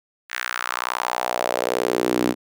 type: tone with high-pass filter sweep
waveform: sawtooth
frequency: 61.2 Hz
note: B1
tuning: 15 cents flat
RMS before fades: -24 dBFS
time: 0.29-2.35 s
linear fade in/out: 50 ms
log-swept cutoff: 1800 to 270 Hz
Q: 2.7
effects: none